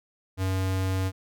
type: tone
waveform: square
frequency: 94.5 Hz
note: F#2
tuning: 37 cents sharp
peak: -25 dBFS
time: 0.37-1.12 s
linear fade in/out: 50 ms
effects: none